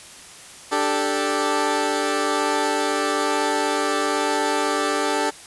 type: chord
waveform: 15% pulse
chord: D suspended fourth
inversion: none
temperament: equal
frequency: 293.7 / 392 / 440 Hz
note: D4 / G4 / A4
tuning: 0 / 0 / 0 cents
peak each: -18 dBFS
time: 0.71-5.31 s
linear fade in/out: 20 ms
effects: white hiss -42 dBFS RMS until 5.46 s + resampled to 24000 Hz